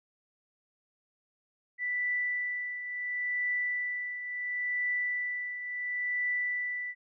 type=tone with tremolo; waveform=sine; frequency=1975.5 Hz; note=B6; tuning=in tune; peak=-27 dBFS; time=1.78-6.95 s; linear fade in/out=50 ms; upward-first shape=triangle; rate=0.72 Hz; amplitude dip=65%; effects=none